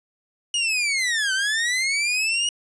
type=linear two-way sweep; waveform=sawtooth; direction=down then up; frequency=2900 to 1508 to 2900 Hz; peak=-17 dBFS; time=0.54-2.49 s; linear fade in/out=2 ms; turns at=1.33 s; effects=resampled to 22050 Hz